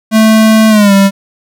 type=tone with pitch glide; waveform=square; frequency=219.5 to 196.69 Hz; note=A3 to G3; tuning=-4 to +6 cents; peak=-4 dBFS; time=0.11-1.11 s; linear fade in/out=50 ms; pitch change=-190 cents; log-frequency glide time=0.69-0.93 s; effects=none